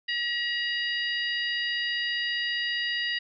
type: harmonic tone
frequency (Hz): 955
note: A#5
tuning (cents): +42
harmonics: 2 / 3 / 4 / 5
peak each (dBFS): -29 / -31 / -37 / -36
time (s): 0.08-3.19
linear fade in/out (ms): 10
effects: none

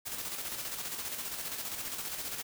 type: noise with tremolo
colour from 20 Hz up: white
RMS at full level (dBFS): -37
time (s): 0.05-2.43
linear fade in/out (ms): 20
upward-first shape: square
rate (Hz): 15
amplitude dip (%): 40
effects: none

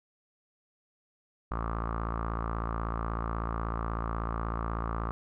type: tone with low-pass filter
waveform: sawtooth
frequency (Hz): 56.3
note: A1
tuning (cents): +40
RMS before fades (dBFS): -33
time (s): 1.51-5.11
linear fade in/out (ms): 0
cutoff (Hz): 1200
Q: 7
effects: none

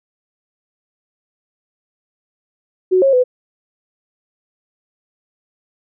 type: tone with pitch steps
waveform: sine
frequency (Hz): 370.7 / 543 / 502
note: F#4 / C#5 / B4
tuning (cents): +3 / -36 / +28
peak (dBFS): -9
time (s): 2.91-3.24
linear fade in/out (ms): 20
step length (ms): 110
effects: none

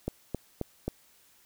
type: click train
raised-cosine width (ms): 2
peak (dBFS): -17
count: 4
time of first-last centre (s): 0.08-0.88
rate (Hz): 3.75
effects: white hiss -62 dBFS RMS until 1.45 s

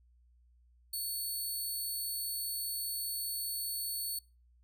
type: tone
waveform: 5% pulse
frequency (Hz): 4435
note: C#8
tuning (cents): 0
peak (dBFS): -28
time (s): 0.93-4.19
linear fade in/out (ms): 5
effects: noise-tail reverb RT60 0.3 s tail -23 dB re dry + added 60 Hz sine -62 dBFS peak until 4.63 s

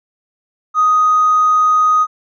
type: tone with hard clipping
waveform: triangle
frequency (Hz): 1248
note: D#6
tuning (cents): +5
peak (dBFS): -9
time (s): 0.74-2.07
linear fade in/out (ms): 50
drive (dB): 3
effects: resampled to 16000 Hz

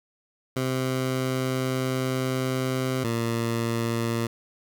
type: tone pair in turn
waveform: 15% pulse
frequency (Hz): 130 / 115.82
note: C3 / A#2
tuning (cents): -11 / -11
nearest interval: major second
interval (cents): 200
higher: first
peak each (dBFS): -18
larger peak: neither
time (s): 0.56-3.04 / 3.04-4.27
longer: first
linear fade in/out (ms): 5
effects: none

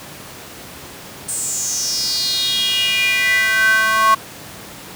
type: tone with high-pass filter sweep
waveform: square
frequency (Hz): 220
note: A3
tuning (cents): 0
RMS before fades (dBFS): -17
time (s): 1.28-4.15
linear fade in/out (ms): 10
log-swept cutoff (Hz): 8600 to 1100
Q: 6.7
effects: pink hiss -35 dBFS RMS until 4.95 s + high-pass 100 Hz 12 dB/octave

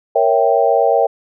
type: chord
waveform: sine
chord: A# diminished seventh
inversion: none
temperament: equal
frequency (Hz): 466.2 / 554.4 / 659.3 / 784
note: A#4 / C#5 / E5 / G5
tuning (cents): 0 / 0 / 0 / 0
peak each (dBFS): -16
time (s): 0.15-1.07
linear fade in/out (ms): 10
effects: none

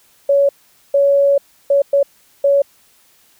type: tone bursts at uneven times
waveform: sine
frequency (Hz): 561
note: C#5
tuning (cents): +21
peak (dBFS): -9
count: 5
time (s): 0.29-0.49 / 0.94-1.38 / 1.7-1.82 / 1.93-2.03 / 2.44-2.62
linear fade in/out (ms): 5
effects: white hiss -53 dBFS RMS until 3.39 s

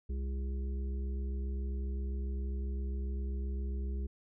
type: harmonic tone with a mistuned harmonic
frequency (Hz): 67.5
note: C#2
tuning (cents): -45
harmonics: 1 / 3 / 5 / 6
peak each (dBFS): -33 / -46 / -52 / -51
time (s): 0.09-4.07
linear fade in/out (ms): 10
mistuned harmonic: 1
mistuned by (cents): -53
effects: none

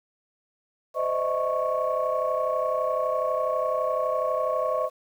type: tone cluster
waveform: sine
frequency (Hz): 515 / 608 / 640 / 1104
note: C5 / D#5 / D#5 / C#6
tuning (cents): -28 / -40 / +49 / -7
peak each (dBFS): -28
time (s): 0.94-4.9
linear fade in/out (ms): 50
effects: tanh soft clip ceiling -14 dBFS + 9-bit

